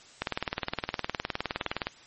click train, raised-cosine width 0.3 ms, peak -12 dBFS, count 33, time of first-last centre 0.22-1.869 s, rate 19.4 Hz, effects white hiss -53 dBFS RMS until 2.06 s + MP3 32 kbps

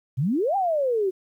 sine exponential two-way sweep, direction up then down, 116.9 to 814 to 363.1 Hz, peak -20 dBFS, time 0.17-1.11 s, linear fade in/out 20 ms, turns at 0.56 s, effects 10-bit

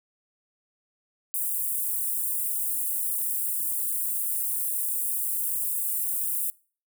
white high-pass noise, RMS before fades -28 dBFS, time 1.34-6.5 s, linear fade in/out 0 ms, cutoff 8600 Hz, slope 48 dB/octave, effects noise-tail reverb RT60 0.4 s tail -23 dB re dry

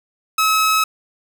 sawtooth tone, 1287 Hz, E6, 42 cents flat, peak -10 dBFS, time 0.38-0.84 s, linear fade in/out 5 ms, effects none

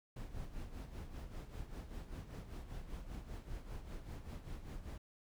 brown noise with tremolo, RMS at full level -44 dBFS, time 0.16-4.98 s, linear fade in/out 5 ms, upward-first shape sine, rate 5.1 Hz, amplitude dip 65%, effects none

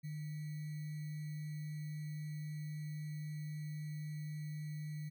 sine tone with sample-and-hold, 151.9 Hz, D#3, 41 cents flat, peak -40 dBFS, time 0.03-5.1 s, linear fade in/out 20 ms, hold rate 2100 Hz, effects none

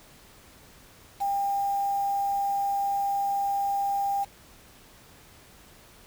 sine tone with quantisation, 798 Hz, G5, 31 cents sharp, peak -24 dBFS, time 1.2-4.25 s, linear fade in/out 20 ms, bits 7, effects pink hiss -53 dBFS RMS until 6.06 s

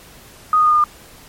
sine tone with pitch steps, 1244.5 / 1235.2 / 1225.9 / 1216.8 / 1207.7 Hz, D#6 / D#6 / D#6 / D#6 / D6, 0 / -13 / -26 / -39 / +48 cents, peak -10 dBFS, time 0.53-0.84 s, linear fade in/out 2 ms, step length 62 ms, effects pink hiss -43 dBFS RMS until 1.28 s + MP3 64 kbps

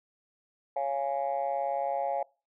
sine chord, Db major, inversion none, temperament just, 554.4 / 693 / 831.5 Hz, Db5 / F5 / Ab5, 0 / -14 / +2 cents, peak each -31 dBFS, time 0.76-2.23 s, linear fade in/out 5 ms, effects noise-tail reverb RT60 0.3 s tail -23 dB re dry + tanh soft clip ceiling -21 dBFS

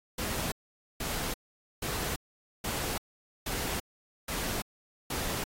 pink noise bursts, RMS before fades -34 dBFS, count 7, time 0.18-5.44 s, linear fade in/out 5 ms, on 340 ms, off 480 ms, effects AAC 48 kbps

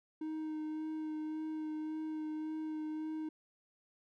triangle tone with vibrato, 311.1 Hz, D#4, in tune, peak -35 dBFS, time 0.21-3.29 s, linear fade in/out 5 ms, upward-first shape sine, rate 1.8 Hz, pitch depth 14 cents each way, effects none

